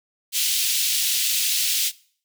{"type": "high-pass noise", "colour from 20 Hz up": "pink", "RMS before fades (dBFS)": -22, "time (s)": [0.32, 1.92], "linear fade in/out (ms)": 50, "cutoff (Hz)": 2900, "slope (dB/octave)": 24, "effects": ["noise-tail reverb RT60 0.5 s tail -21 dB re dry"]}